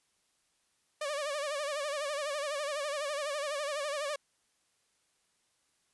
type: tone with vibrato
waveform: sawtooth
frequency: 582 Hz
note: D5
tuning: 16 cents flat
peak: -29 dBFS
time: 1.01-4.16 s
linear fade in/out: 5 ms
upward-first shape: sine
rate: 12 Hz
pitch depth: 94 cents each way
effects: white hiss -74 dBFS RMS until 5.93 s + resampled to 24000 Hz